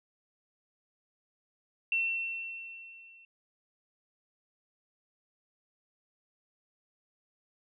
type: tone with level ramp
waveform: sine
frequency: 2703 Hz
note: E7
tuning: 43 cents sharp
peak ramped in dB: -25 to -54 dBFS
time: 1.92-3.25 s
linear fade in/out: 2 ms
effects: none